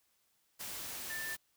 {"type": "tone in noise", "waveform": "sine", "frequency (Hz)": 1775, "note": "A6", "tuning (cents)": 15, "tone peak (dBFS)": -39, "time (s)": [1.09, 1.36], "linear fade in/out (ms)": 20, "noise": "white", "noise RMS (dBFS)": -43, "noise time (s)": [0.59, 1.37], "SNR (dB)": 1, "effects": ["white hiss -75 dBFS RMS until 1.56 s"]}